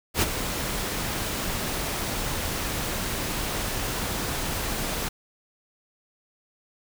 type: noise with ADSR envelope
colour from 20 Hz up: pink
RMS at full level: -20 dBFS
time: 0.14-5.09 s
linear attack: 80 ms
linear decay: 30 ms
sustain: -9 dB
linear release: 10 ms
effects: none